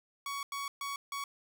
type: tone bursts at uneven times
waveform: sawtooth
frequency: 1121 Hz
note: C#6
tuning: 19 cents sharp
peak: -32 dBFS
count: 4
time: 0.26-0.43 / 0.52-0.68 / 0.81-0.96 / 1.12-1.24 s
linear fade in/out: 2 ms
effects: none